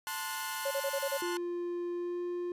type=chord; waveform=sawtooth; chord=F# diminished; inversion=first; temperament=equal with one note detuned; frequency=880 / 1046.5 / 1457.9 Hz; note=A5 / C6 / F#6; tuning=0 / 0 / -26 cents; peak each=-37 dBFS; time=0.07-1.37 s; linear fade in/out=0 ms
type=noise; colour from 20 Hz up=blue; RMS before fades=-41 dBFS; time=0.07-1.22 s; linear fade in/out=10 ms
type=tone bursts; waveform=sine; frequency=554 Hz; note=C#5; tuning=1 cent flat; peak=-30 dBFS; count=6; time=0.65-1.176 s; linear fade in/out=10 ms; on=61 ms; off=32 ms
type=tone with pitch glide; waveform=triangle; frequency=349.2 to 352.2 Hz; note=F4 to F4; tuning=0 to +15 cents; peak=-31 dBFS; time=1.22-2.52 s; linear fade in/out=2 ms; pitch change=+15 cents; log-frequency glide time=1.93-2.22 s
effects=resampled to 32000 Hz